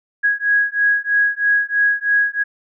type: beating tone pair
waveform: sine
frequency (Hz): 1655 / 1658.1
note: G#6 / G#6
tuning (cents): -6 / -3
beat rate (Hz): 3.1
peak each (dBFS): -17 / -17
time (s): 0.23-2.44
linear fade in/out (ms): 20
effects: none